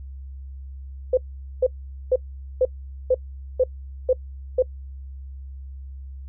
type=tone bursts; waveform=sine; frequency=510 Hz; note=C5; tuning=44 cents flat; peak=-14 dBFS; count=8; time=1.13-4.624 s; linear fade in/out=5 ms; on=43 ms; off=450 ms; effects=noise-tail reverb RT60 0.1 s tail -24 dB re dry + added 67 Hz sine -34 dBFS peak until 6.28 s